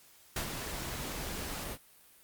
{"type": "noise with ADSR envelope", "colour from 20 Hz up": "pink", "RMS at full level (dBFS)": -33, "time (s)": [0.36, 1.78], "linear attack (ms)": 4, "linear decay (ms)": 89, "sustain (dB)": -6, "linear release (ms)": 59, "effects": ["white hiss -60 dBFS RMS until 2.23 s", "Opus 48 kbps"]}